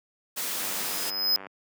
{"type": "noise", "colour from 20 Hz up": "white", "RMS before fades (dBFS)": -31, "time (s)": [0.36, 1.11], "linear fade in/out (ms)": 20}
{"type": "tone with exponential growth", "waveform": "square", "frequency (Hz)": 5060, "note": "D#8", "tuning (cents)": 28, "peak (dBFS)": -19, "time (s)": [0.57, 1.36], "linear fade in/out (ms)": 0, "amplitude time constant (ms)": 170}
{"type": "click train", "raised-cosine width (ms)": 0.5, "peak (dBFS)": -25, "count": 84, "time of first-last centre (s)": [0.61, 1.467], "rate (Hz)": 96.8}
{"effects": ["high-pass 200 Hz 12 dB/octave"]}